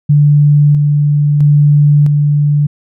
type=tone with tremolo; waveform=sine; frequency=146.6 Hz; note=D3; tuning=3 cents flat; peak=-4 dBFS; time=0.09-2.67 s; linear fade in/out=10 ms; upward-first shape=square; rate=0.76 Hz; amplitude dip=30%; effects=none